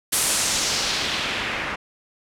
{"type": "noise with low-pass filter sweep", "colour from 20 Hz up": "white", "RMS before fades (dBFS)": -24, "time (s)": [0.12, 1.76], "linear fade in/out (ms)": 10, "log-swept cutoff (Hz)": [11000, 1800], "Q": 1.5, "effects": []}